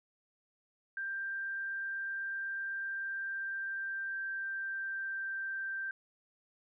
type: tone with pitch glide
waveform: sine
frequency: 1582 to 1569.3 Hz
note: G6 to G6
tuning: +15 to +1 cents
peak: -35 dBFS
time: 0.97-5.91 s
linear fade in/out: 2 ms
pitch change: -14 cents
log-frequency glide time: 2.81-5.42 s
effects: none